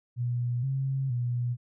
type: tone with pitch steps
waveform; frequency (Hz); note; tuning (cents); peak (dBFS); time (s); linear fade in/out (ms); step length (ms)
sine; 121.5 / 134.6 / 121.7; B2 / C3 / B2; -28 / +49 / -25; -26; 0.16-1.57; 50; 470
effects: none